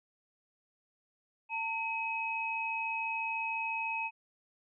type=tone pair together; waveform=sine; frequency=900 / 2546 Hz; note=A5 / D#7; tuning=+39 / +39 cents; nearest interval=octave + tritone; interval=1800 cents; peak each=-36 / -34 dBFS; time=1.49-4.11 s; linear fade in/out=50 ms; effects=none